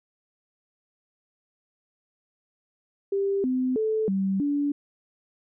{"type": "tone with pitch steps", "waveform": "sine", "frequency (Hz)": [395.2, 255.9, 436.8, 193.2, 287.7], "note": ["G4", "C4", "A4", "G3", "D4"], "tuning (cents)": [14, -38, -13, -25, -36], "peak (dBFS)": -22, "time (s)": [3.12, 4.72], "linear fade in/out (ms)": 5, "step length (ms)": 320, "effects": []}